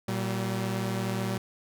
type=tone pair together; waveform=sawtooth; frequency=116.61 / 191.4 Hz; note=A#2 / G3; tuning=+1 / -41 cents; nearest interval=major sixth; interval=858 cents; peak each=-27 dBFS; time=0.08-1.38 s; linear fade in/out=5 ms; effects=none